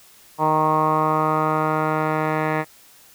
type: tone with low-pass filter sweep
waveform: 10% pulse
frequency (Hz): 155.56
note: D#3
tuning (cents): 0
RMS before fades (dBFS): -20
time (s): 0.38-2.65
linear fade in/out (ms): 50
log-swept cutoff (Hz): 1000 to 1700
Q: 5.9
effects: white hiss -50 dBFS RMS until 3.14 s